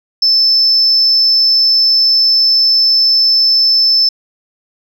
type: tone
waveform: sine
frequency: 5274 Hz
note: E8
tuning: in tune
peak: -6 dBFS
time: 0.22-4.09 s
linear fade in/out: 5 ms
effects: tanh soft clip ceiling -3 dBFS